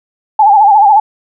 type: tone with vibrato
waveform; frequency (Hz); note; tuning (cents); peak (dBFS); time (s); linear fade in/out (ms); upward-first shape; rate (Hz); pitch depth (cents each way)
sine; 830.6; G#5; 0; -3; 0.39-1; 5; sine; 14; 94
effects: none